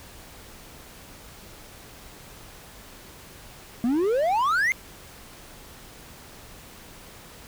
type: exponential sweep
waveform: triangle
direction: up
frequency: 227.5 to 2163 Hz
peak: -18 dBFS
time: 3.84-4.72 s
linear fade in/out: 0 ms
effects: pink hiss -46 dBFS RMS until 7.47 s